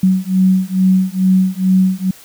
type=beating tone pair; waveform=sine; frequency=186.3 / 188.6 Hz; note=F#3 / F#3; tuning=+12 / +33 cents; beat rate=2.3 Hz; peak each=-13 dBFS; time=0.03-2.11 s; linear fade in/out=5 ms; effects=white hiss -41 dBFS RMS until 2.24 s